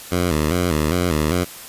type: tone with vibrato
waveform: 10% pulse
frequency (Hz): 82.41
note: E2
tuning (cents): 0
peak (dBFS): -9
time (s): 0.11-1.45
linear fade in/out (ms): 20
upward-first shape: square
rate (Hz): 2.5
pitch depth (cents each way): 130
effects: white hiss -37 dBFS RMS until 1.68 s + resampled to 32000 Hz